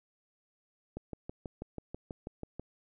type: click train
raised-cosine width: 2 ms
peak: -26 dBFS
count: 11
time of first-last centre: 0.97-2.596 s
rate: 6.15 Hz
effects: none